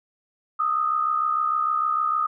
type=tone pair together; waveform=sine; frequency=1233.4 / 1300 Hz; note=D#6 / E6; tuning=-16 / -24 cents; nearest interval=minor second; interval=92 cents; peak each=-21 / -27 dBFS; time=0.59-2.27 s; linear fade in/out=10 ms; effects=none